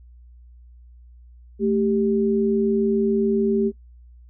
sine tone pair together, 220.3 / 393.1 Hz, A3 / G4, +2 / +5 cents, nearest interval minor seventh, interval 1003 cents, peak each -20 dBFS, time 1.59-3.72 s, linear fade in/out 50 ms, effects noise-tail reverb RT60 0.1 s tail -21 dB re dry + added 60 Hz sine -44 dBFS peak until 4.29 s

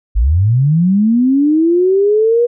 sine linear sweep, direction up, 46.47 to 484.9 Hz, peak -8 dBFS, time 0.15-2.47 s, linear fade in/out 20 ms, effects none

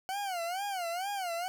40% pulse tone with vibrato, 740 Hz, F#5, in tune, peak -32 dBFS, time 0.09-1.48 s, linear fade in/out 0 ms, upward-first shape sine, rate 2.2 Hz, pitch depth 170 cents each way, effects none

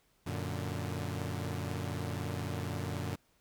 sawtooth chord, Gb augmented, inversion none, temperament equal, 92.5 / 116.54 / 146.83 Hz, Gb2 / Bb2 / D3, 0 / 0 / 0 cents, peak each -34 / -36 / -36 dBFS, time 0.26-3.16 s, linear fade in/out 10 ms, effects pink hiss -71 dBFS RMS until 3.4 s

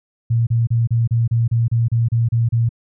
sine tone bursts, 116.2 Hz, A#2, 5 cents flat, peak -13 dBFS, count 12, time 0.3-2.692 s, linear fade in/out 10 ms, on 170 ms, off 32 ms, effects none

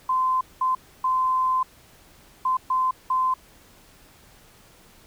sine tone bursts at uneven times, 1032 Hz, C6, 24 cents flat, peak -19 dBFS, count 6, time 0.09-0.41 / 0.61-0.75 / 1.04-1.63 / 2.45-2.57 / 2.7-2.91 / 3.1-3.34 s, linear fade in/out 5 ms, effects pink hiss -53 dBFS RMS until 5.06 s

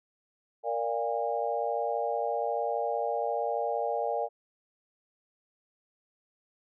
sine chord, Bb dominant seventh, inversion none, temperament equal with one note detuned, 466.2 / 587.3 / 698.5 / 813.5 Hz, Bb4 / D5 / F5 / Ab5, 0 / 0 / 0 / -36 cents, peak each -33 dBFS, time 0.63-4.29 s, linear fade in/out 50 ms, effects none

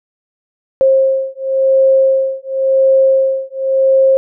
sine beating tone pair, 533 / 533.93 Hz, C5 / C5, +32 / +35 cents, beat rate 0.93 Hz, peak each -12 dBFS, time 0.81-4.17 s, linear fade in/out 0 ms, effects none

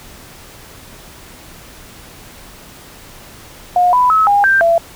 sine tone with pitch steps, 716 / 994 / 1290 / 811 / 1574 / 673 Hz, F5 / B5 / E6 / G#5 / G6 / E5, +43 / +11 / -38 / -41 / +7 / +36 cents, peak -8 dBFS, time 3.76-4.78 s, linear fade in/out 2 ms, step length 170 ms, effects pink hiss -38 dBFS RMS until 4.95 s

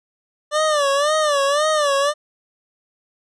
25% pulse tone with vibrato, 587.3 Hz, D5, in tune, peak -12 dBFS, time 0.51-2.14 s, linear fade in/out 50 ms, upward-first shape sine, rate 1.9 Hz, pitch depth 110 cents each way, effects resampled to 22050 Hz

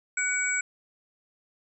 sine tone cluster, 1480 / 2257 / 7650 Hz, F#6 / C#7 / A#8, 0 / +31 / +44 cents, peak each -29 dBFS, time 0.17-0.61 s, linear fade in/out 5 ms, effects none

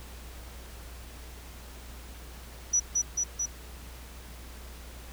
sine tone with echo, 5890 Hz, F#8, 9 cents flat, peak -21 dBFS, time 2.73-2.8 s, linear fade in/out 10 ms, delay 220 ms, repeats 3, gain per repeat -2 dB, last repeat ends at 3.46 s, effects added 60 Hz sine -44 dBFS peak until 5.12 s + pink hiss -49 dBFS RMS until 5.12 s

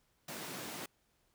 pink high-pass noise, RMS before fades -44 dBFS, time 0.28-0.86 s, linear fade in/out 5 ms, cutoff 150 Hz, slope 24 dB/octave, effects pink hiss -75 dBFS RMS until 1.34 s

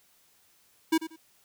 square tone with echo, 321.8 Hz, E4, 42 cents flat, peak -21 dBFS, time 0.92-0.98 s, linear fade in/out 10 ms, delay 92 ms, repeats 2, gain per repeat -13 dB, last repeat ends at 1.164 s, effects white hiss -64 dBFS RMS until 1.44 s

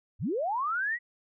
sine linear sweep, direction up, 58.27 to 1975.5 Hz, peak -27 dBFS, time 0.19-0.99 s, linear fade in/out 50 ms, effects none

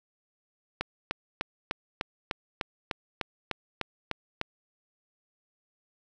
click train, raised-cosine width 0.3 ms, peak -13 dBFS, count 13, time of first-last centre 0.81-4.414 s, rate 3.33 Hz, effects none

